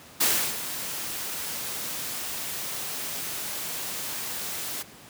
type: noise with ADSR envelope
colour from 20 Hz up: white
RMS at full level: -21 dBFS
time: 0.2-4.83 s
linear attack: 12 ms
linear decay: 330 ms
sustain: -12 dB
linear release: 13 ms
effects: pink hiss -48 dBFS RMS until 5.09 s + high-pass 100 Hz 12 dB/octave